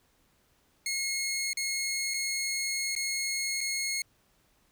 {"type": "tone with dropouts", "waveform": "15% pulse", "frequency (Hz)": 2165, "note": "C#7", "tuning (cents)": -41, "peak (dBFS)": -23, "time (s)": [0.86, 4.02], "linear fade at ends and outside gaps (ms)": 2, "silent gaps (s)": [[1.532, 1.571], [2.138, 2.141], [2.952, 2.962], [3.607, 3.611]], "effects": ["pink hiss -68 dBFS RMS until 4.71 s"]}